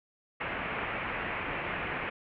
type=low-pass noise; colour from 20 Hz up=white; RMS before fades=-35 dBFS; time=0.4-2.1 s; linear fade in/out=10 ms; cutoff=2600 Hz; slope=48 dB/octave; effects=none